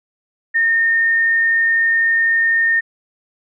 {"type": "tone", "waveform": "sine", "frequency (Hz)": 1828, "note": "A#6", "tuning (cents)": -34, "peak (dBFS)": -12, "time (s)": [0.54, 2.81], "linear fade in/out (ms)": 20, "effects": []}